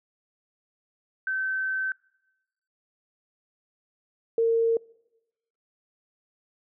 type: tone pair in turn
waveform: sine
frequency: 1539 / 457.5 Hz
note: G6 / A#4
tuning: -32 / -32 cents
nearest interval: octave + major sixth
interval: 2100 cents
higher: first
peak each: -25 / -19 dBFS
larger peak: second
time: 1.27-1.92 / 4.38-4.77 s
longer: first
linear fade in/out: 2 ms
effects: noise-tail reverb RT60 1.0 s tail -25 dB re dry